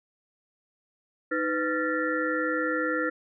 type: tone cluster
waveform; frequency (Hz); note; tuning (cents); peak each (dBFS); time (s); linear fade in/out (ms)
sine; 312.5 / 501 / 1379 / 1764 / 1905; D#4 / B4 / F6 / A6 / A#6; +8 / +25 / -22 / +4 / +37; -30 / -30 / -30 / -32 / -38; 1.31-3.1; 10
effects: none